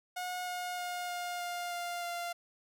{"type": "tone with pitch steps", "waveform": "sawtooth", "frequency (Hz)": [724, 719, 714, 709.1, 704.2, 699.3, 694.5], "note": ["F#5", "F#5", "F5", "F5", "F5", "F5", "F5"], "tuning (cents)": [-38, -50, 38, 26, 14, 2, -10], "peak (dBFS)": -32, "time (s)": [0.16, 2.33], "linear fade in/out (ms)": 10, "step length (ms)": 310, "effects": []}